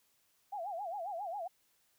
sine tone with vibrato, 743 Hz, F#5, 7 cents sharp, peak -37 dBFS, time 0.52-1.48 s, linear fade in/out 10 ms, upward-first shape sine, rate 7.4 Hz, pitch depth 210 cents each way, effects white hiss -73 dBFS RMS until 1.98 s

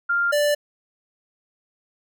sine / square tone pair in turn, 1396.9 / 587.3 Hz, F6 / D5, 0 / 0 cents, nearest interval octave + minor third, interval 1500 cents, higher first, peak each -18 dBFS, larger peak neither, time 0.09-0.32 / 0.32-0.55 s, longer neither, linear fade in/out 10 ms, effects none

